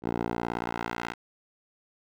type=tone with band-pass filter sweep; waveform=10% pulse; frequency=58.27 Hz; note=A#1; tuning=in tune; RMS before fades=-32 dBFS; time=0.02-1.15 s; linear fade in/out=50 ms; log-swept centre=450 to 1700 Hz; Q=0.88; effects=none